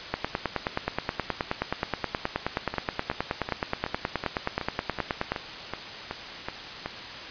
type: two click trains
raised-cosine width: 0.5 ms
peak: -10 / -15 dBFS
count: 50 / 12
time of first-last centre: 0.14-5.32 / 2.74-6.86 s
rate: 9.46 / 2.67 Hz
effects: white hiss -38 dBFS RMS until 7.3 s + resampled to 11025 Hz